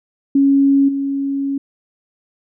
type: tone with level steps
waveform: sine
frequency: 276.5 Hz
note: C#4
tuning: 4 cents flat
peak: -9 / -17 dBFS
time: 0.35-1.58 s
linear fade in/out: 5 ms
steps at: 0.88 s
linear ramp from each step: 10 ms
effects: none